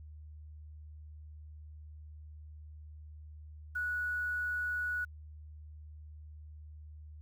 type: tone with quantisation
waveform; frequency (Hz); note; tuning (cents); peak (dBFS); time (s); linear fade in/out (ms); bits
sine; 1468; F#6; -14; -32; 3.75-5.05; 10; 10
effects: added 76 Hz sine -47 dBFS peak until 7.21 s